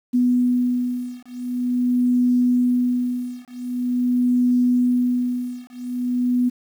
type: beating tone pair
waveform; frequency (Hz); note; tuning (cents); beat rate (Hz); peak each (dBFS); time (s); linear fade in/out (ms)
sine; 246.9 / 247.35; B3 / B3; 0 / +3; 0.45; -20; 0.13-6.5; 20
effects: 8-bit